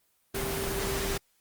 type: tone in noise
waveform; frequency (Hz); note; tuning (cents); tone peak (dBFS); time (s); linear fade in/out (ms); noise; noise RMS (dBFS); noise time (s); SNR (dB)
sine; 392; G4; 0; -34; 0.34-1.18; 10; pink; -32; 0.34-1.18; -5
effects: white hiss -70 dBFS RMS until 1.4 s + Opus 24 kbps